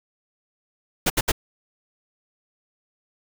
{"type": "noise bursts", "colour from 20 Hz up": "pink", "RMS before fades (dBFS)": -19, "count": 3, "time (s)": [1.06, 1.319], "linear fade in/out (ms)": 10, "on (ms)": 41, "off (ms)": 68, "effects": []}